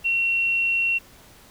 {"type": "tone", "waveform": "sine", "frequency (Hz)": 2730, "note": "F7", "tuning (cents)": -40, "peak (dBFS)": -19, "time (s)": [0.04, 0.99], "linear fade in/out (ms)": 20, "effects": ["pink hiss -50 dBFS RMS until 1.5 s"]}